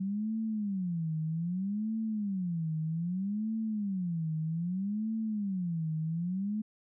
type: tone with vibrato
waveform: sine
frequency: 186.9 Hz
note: F#3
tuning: 18 cents sharp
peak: -30 dBFS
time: 0-6.62 s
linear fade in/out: 10 ms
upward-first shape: sine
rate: 0.63 Hz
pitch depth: 300 cents each way
effects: none